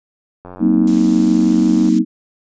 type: click train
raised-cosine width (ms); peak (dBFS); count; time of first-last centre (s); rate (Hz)
1; -20; 131; 0.45-1.888; 90.4
type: chord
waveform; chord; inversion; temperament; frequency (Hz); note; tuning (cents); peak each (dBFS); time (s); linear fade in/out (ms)
sine; C half-diminished seventh; second; just; 188.37 / 235.5 / 261.6 / 314; Gb3 / Bb3 / C4 / Eb4; +31 / +18 / 0 / +16; -17 / -14 / -19 / -14; 0.59-2.05; 50
type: noise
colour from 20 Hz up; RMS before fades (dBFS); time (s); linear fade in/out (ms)
blue; -30; 0.87-1.99; 5
effects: resampled to 16000 Hz